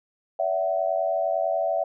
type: tone cluster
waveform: sine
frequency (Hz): 572 / 661 / 752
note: D5 / E5 / F#5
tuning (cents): -46 / +5 / +28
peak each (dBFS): -28 / -24 / -28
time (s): 0.39-1.84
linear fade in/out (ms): 5
effects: none